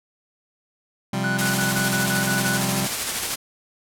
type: chord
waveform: sawtooth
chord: C suspended fourth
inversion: none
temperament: just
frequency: 130.81 / 174.42 / 196.22 Hz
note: C3 / F3 / G3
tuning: 0 / -2 / +2 cents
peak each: -23 / -25 / -21 dBFS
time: 1.13-2.87 s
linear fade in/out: 5 ms
type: tone bursts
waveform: triangle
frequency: 1480 Hz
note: F#6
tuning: in tune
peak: -22 dBFS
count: 8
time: 1.24-2.574 s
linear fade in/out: 2 ms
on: 130 ms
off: 42 ms
type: noise with tremolo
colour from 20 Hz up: white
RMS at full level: -24 dBFS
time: 1.38-3.36 s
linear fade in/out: 10 ms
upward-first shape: square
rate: 13 Hz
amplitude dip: 25%
effects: low-pass 12000 Hz 12 dB/octave